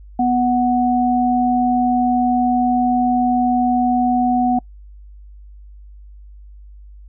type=tone pair together; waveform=sine; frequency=246.9 / 740 Hz; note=B3 / F#5; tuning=0 / 0 cents; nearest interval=octave + perfect fifth; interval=1900 cents; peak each=-16 dBFS; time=0.19-4.59 s; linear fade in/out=5 ms; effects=noise-tail reverb RT60 0.1 s tail -26 dB re dry + added 50 Hz sine -37 dBFS peak until 7.08 s